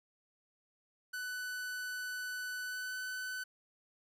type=tone with pitch glide; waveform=45% pulse; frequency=1495 to 1507.1 Hz; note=F#6 to F#6; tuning=+17 to +31 cents; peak=-38 dBFS; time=1.13-3.44 s; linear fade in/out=10 ms; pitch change=+14 cents; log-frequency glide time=2.63-2.96 s; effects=none

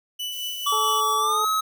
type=tone with tremolo; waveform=40% pulse; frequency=2975 Hz; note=F#7; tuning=9 cents sharp; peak=-26 dBFS; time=0.19-1.01 s; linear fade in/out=10 ms; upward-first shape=triangle; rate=4.6 Hz; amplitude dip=45%
type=noise; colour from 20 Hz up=violet; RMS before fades=-40 dBFS; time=0.32-1.14 s; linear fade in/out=2 ms
type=tone with pitch glide; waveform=square; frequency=1147 to 1280 Hz; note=D6 to D#6; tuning=-41 to +49 cents; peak=-21 dBFS; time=0.66-1.61 s; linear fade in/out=10 ms; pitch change=+190 cents; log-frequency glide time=1.18-1.46 s
type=harmonic tone; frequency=433.9 Hz; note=A4; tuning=24 cents flat; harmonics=1 / 2 / 3; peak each=-31 / -29 / -37 dBFS; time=0.72-1.45 s; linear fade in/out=5 ms
effects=none

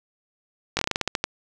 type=slowing click train; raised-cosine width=0.2 ms; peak=-5 dBFS; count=11; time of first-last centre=0.77-1.24 s; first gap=20 ms; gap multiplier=1.18; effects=none

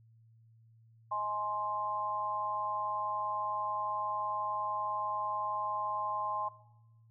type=harmonic tone; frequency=209.7 Hz; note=G#3; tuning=17 cents sharp; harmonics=3 / 4 / 5; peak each=-44 / -37 / -33 dBFS; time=1.11-6.49 s; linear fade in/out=10 ms; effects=noise-tail reverb RT60 0.9 s tail -18 dB re dry + added 113 Hz sine -59 dBFS peak until 7.1 s

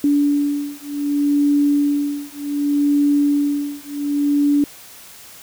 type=beating tone pair; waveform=sine; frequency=288 / 288.66 Hz; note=D4 / D4; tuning=-34 / -30 cents; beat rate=0.66 Hz; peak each=-18 dBFS; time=0.04-4.64 s; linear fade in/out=2 ms; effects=white hiss -41 dBFS RMS until 5.42 s

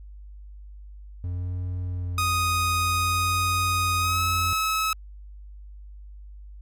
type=tone with vibrato; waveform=triangle; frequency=88.5 Hz; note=F2; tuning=23 cents sharp; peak=-25 dBFS; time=1.24-4.53 s; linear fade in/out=0 ms; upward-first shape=sine; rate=0.54 Hz; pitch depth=38 cents each way
type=tone with pitch glide; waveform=sawtooth; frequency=1245 to 1290.4 Hz; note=D#6 to E6; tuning=+1 to -37 cents; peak=-19 dBFS; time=2.18-4.93 s; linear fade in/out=2 ms; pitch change=+62 cents; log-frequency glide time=3.99-4.21 s
effects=added 50 Hz sine -40 dBFS peak until 6.61 s

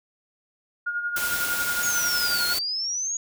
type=tone with tremolo; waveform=sine; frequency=1426 Hz; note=F6; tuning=36 cents sharp; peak=-23 dBFS; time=0.86-2.54 s; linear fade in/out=10 ms; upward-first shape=sine; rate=11 Hz; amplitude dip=55%
type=noise; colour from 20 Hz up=white; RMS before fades=-29 dBFS; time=1.16-2.59 s; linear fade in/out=5 ms
type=exponential two-way sweep; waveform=sine; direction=down then up; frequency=6770 to 4220 to 6770 Hz; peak=-25 dBFS; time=1.83-3.17 s; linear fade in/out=2 ms; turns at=2.46 s
effects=none

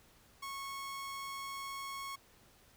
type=tone; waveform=sawtooth; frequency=1099 Hz; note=C#6; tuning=15 cents flat; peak=-37 dBFS; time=0.42-2.16 s; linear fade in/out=10 ms; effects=pink hiss -64 dBFS RMS until 2.76 s

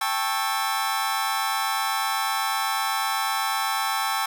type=chord; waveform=sawtooth; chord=A dominant seventh; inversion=third; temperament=just; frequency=792 / 880 / 1100 / 1320 Hz; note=G5 / A5 / C#6 / E6; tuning=+18 / 0 / -14 / +2 cents; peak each=-25 dBFS; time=0.01-4.26 s; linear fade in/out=5 ms; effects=none

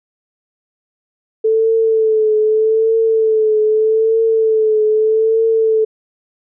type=tone with vibrato; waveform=sine; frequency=439.4 Hz; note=A4; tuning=2 cents flat; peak=-10 dBFS; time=1.44-5.85 s; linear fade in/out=10 ms; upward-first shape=triangle; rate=0.81 Hz; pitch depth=45 cents each way; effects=none

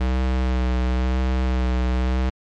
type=tone with vibrato; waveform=square; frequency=63.3 Hz; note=B1; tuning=43 cents sharp; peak=-19 dBFS; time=0-2.3 s; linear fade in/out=10 ms; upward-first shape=sine; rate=0.97 Hz; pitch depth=21 cents each way; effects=low-pass 4000 Hz 12 dB/octave + MP3 64 kbps

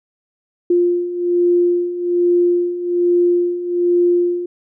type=beating tone pair; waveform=sine; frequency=350 / 351.2 Hz; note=F4 / F4; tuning=+4 / +10 cents; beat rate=1.2 Hz; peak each=-19 / -14 dBFS; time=0.7-4.46 s; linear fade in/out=5 ms; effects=none

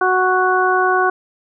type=harmonic tone; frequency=370 Hz; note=F#4; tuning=in tune; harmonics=1 / 2 / 3 / 4; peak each=-18 / -18 / -18 / -18 dBFS; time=0.01-1.1 s; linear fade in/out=5 ms; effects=none

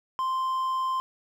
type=tone; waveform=triangle; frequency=1044 Hz; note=C6; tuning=4 cents flat; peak=-23 dBFS; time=0.19-1 s; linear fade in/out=0 ms; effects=none

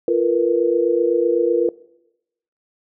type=tone cluster; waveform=sine; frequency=345.1 / 457.8 / 485.7 Hz; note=F4 / A#4 / B4; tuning=-21 / -31 / -29 cents; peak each=-19 dBFS; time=0.08-1.69 s; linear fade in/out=2 ms; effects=noise-tail reverb RT60 0.9 s tail -21 dB re dry

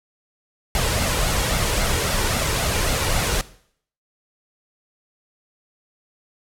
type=noise with flanger; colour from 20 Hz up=pink; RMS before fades=-21 dBFS; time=0.75-3.41 s; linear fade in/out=0 ms; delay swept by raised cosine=1.4 to 2.17 ms; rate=3.7 Hz; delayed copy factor=+0.5; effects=noise-tail reverb RT60 0.6 s tail -18 dB re dry + low-pass 12000 Hz 12 dB/octave

